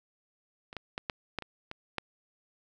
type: clicks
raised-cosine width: 0.3 ms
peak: -28 / -21 / -18 / -15 / -16 / -25 / -23 / -15 dBFS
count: 8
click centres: 0.729 / 0.767 / 0.979 / 1.098 / 1.387 / 1.423 / 1.714 / 1.983 s
effects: none